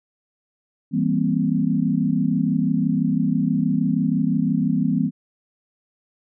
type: chord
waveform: sine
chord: C dominant seventh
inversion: first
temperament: just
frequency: 163.52 / 196.22 / 235.5 / 261.6 Hz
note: E3 / G3 / Bb3 / C4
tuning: -14 / +2 / +18 / 0 cents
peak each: -23 dBFS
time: 0.91-5.11 s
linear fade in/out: 50 ms
effects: none